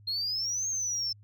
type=exponential two-way sweep; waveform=sine; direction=up then down; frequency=4186 to 6490 to 5280 Hz; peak=-27 dBFS; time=0.07-1.13 s; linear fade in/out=10 ms; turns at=0.68 s; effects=tanh soft clip ceiling -26 dBFS + added 103 Hz sine -52 dBFS peak until 1.23 s